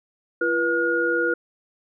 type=tone cluster; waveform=sine; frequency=341.1 / 484.8 / 1433 Hz; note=F4 / B4 / F6; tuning=-41 / -32 / +44 cents; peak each=-25 / -24 / -22 dBFS; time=0.41-1.34 s; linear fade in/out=5 ms; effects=none